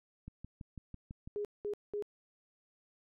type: click train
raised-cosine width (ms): 5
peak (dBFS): -33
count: 7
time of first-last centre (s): 0.28-1.275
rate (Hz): 6.03
type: tone bursts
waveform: sine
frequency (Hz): 413.4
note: G#4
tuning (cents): -8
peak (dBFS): -34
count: 3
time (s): 1.36-2.024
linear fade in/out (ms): 0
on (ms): 88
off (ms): 200
effects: none